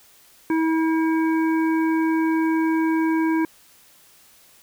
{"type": "harmonic tone", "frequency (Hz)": 322.2, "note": "E4", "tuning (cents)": -39, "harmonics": [1, 3, 5, 7], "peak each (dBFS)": [-18, -28, -32, -35], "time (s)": [0.5, 3.45], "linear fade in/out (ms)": 2, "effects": ["white hiss -53 dBFS RMS until 4.62 s"]}